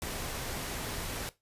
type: noise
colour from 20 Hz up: pink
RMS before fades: -37 dBFS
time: 0.02-1.29 s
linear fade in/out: 0 ms
effects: noise-tail reverb RT60 0.2 s tail -17 dB re dry + resampled to 32000 Hz